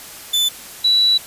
40% pulse / sine tone pair in turn, 3507 / 3936 Hz, A7 / B7, -6 / -7 cents, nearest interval major second, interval 199 cents, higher second, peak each -13 / -11 dBFS, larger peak second, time 0.33-0.49 / 0.84-1.18 s, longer second, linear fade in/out 10 ms, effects white hiss -36 dBFS RMS until 1.26 s + resampled to 32000 Hz

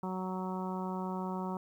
harmonic tone, 186 Hz, F#3, 9 cents sharp, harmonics 1 / 2 / 3 / 4 / 5 / 6 / 7, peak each -36 / -42 / -47 / -45 / -41 / -47 / -49 dBFS, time 0.03-1.57 s, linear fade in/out 2 ms, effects 11-bit

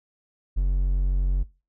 triangle tone, 45.97 Hz, F#1, 10 cents flat, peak -17 dBFS, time 0.56-1.44 s, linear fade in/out 20 ms, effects noise-tail reverb RT60 0.3 s tail -20 dB re dry

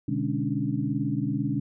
sine tone cluster, 125.1 / 147.7 / 206.5 / 274.4 / 292.5 Hz, B2 / D3 / G#3 / C#4 / D4, +23 / +10 / -10 / -17 / -7 cents, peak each -31 dBFS, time 0.08-1.6 s, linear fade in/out 5 ms, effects none

